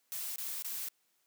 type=noise bursts; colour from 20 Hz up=blue; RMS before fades=-39 dBFS; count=3; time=0.12-0.886 s; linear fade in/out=0 ms; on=240 ms; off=23 ms; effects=white hiss -75 dBFS RMS until 1.26 s + high-pass 150 Hz 12 dB/octave